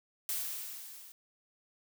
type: noise with level ramp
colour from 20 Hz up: blue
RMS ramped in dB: -34 to -53 dBFS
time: 0.29-1.12 s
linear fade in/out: 0 ms
effects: none